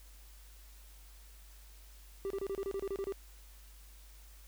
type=tone bursts; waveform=triangle; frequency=392.3 Hz; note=G4; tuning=1 cent sharp; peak=-32 dBFS; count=11; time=2.25-3.123 s; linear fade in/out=0 ms; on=53 ms; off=29 ms; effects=added 50 Hz sine -53 dBFS peak until 4.47 s + white hiss -61 dBFS RMS until 4.47 s